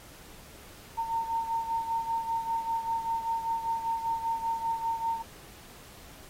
sine beating tone pair, 911 / 916.1 Hz, A#5 / A#5, -40 / -30 cents, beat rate 5.1 Hz, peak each -29 / -35 dBFS, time 0.97-5.23 s, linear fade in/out 20 ms, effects pink hiss -51 dBFS RMS until 6.29 s + AAC 48 kbps

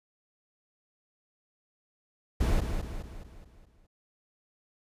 brown noise with echo, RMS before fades -25 dBFS, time 2.4-2.61 s, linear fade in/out 10 ms, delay 210 ms, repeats 6, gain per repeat -6 dB, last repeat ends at 3.87 s, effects resampled to 32000 Hz

